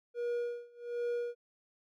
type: tone with tremolo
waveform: triangle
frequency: 478.5 Hz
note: A#4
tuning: 45 cents sharp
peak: -29 dBFS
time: 0.14-1.35 s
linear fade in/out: 50 ms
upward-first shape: sine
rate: 1.3 Hz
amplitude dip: 95%
effects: none

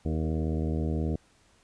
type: harmonic tone with a mistuned harmonic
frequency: 78.8 Hz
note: D#2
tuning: 23 cents sharp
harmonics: 1 / 2 / 3 / 4 / 5 / 6 / 7 / 8 / 9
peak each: -29 / -32 / -34 / -36 / -40 / -40 / -46 / -46 / -48 dBFS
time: 0.05-1.16 s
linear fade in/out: 5 ms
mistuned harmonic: 5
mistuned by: +31 cents
effects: pink hiss -63 dBFS RMS until 1.63 s + resampled to 22050 Hz

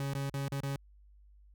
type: tone with dropouts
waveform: 40% pulse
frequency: 138.59 Hz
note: C#3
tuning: in tune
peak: -32 dBFS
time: 0-0.76 s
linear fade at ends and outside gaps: 2 ms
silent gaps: 0.137-0.15 / 0.297-0.34 / 0.483-0.52 / 0.606-0.633 s
effects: added 50 Hz sine -56 dBFS peak until 1.54 s

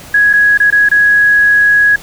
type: tone with dropouts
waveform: sine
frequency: 1667 Hz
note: G#6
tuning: 6 cents sharp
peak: -5 dBFS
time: 0.14-1.96 s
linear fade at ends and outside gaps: 5 ms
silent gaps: 0.331-0.335 / 0.576-0.6 / 0.704-0.724 / 0.889-0.914 s
effects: pink hiss -33 dBFS RMS until 2.02 s

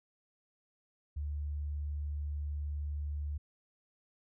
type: tone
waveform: sine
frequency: 73.42 Hz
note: D2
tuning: in tune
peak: -34 dBFS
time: 1.16-3.38 s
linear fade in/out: 10 ms
effects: none

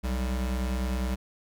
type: tone pair together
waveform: square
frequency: 62.6 / 197.77 Hz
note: B1 / G3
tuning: +24 / +16 cents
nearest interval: octave + minor sixth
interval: 1992 cents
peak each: -28 / -36 dBFS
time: 0.03-1.16 s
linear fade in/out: 20 ms
effects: none

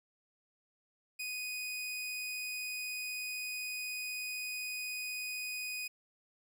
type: tone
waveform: sawtooth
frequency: 2489 Hz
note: D#7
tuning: in tune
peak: -34 dBFS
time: 1.19-5.88 s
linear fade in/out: 10 ms
effects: none

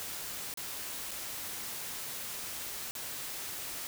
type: noise with dropouts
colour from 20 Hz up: white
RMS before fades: -40 dBFS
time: 0-3.87 s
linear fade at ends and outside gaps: 0 ms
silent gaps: 0.539-0.573 / 1.11-1.114 / 2.91-2.952 s
effects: none

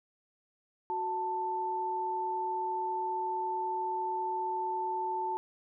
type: tone pair together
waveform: sine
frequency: 370 / 885.4 Hz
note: F#4 / A5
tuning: 0 / +11 cents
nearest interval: octave + minor third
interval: 1511 cents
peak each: -38 / -31 dBFS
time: 0.9-5.37 s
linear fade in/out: 0 ms
effects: none

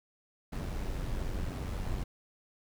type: noise with amplitude modulation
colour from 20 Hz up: brown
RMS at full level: -33 dBFS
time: 0.52-2.04 s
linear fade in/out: 10 ms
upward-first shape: sine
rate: 92.4 Hz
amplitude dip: 45%
effects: none

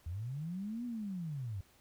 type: linear two-way sweep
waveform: sine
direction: up then down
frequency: 76.6 to 246.9 to 89.8 Hz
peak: -37 dBFS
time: 0.06-1.61 s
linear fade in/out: 5 ms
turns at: 0.85 s
effects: pink hiss -66 dBFS RMS until 1.8 s

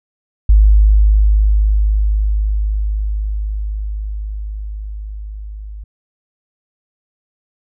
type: tone with level ramp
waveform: sine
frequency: 51.91 Hz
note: G#1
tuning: in tune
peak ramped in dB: -4 to -27 dBFS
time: 0.49-5.84 s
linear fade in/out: 5 ms
effects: none

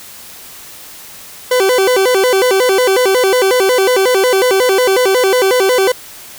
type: tone with vibrato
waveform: 40% pulse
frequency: 440 Hz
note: A4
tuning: in tune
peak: -8 dBFS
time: 1.51-5.92 s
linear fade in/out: 5 ms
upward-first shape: square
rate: 5.5 Hz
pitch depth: 230 cents each way
effects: white hiss -34 dBFS RMS until 6.38 s

